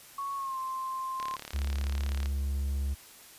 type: tone with pitch glide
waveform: sine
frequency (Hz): 1108.7 to 1050.1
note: C#6 to C6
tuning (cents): 0 to +6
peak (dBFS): -32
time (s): 0.18-1.36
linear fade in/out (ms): 5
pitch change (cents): -94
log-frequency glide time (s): 0.35-0.58
type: click train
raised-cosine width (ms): 0.2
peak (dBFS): -22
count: 39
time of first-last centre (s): 1.2-2.258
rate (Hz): 35.9
type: tone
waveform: triangle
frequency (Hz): 69.3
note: C#2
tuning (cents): 0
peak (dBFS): -26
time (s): 1.53-2.95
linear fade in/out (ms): 20
effects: white hiss -52 dBFS RMS until 3.38 s + resampled to 32000 Hz